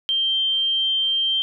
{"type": "tone", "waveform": "sine", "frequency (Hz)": 3149, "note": "G7", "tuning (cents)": 7, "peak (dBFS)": -18, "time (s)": [0.09, 1.42], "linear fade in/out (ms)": 0, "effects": []}